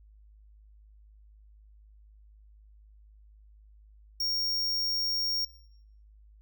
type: tone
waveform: square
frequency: 5550 Hz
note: F8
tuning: 12 cents flat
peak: -28 dBFS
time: 4.2-5.45 s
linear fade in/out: 5 ms
effects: noise-tail reverb RT60 0.7 s tail -21 dB re dry + added 52 Hz sine -53 dBFS peak until 6.41 s